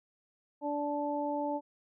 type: harmonic tone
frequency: 291.4 Hz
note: D4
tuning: 13 cents flat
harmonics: 1 / 2 / 3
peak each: -35 / -35 / -35 dBFS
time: 0.61-1.61 s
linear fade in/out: 50 ms
effects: none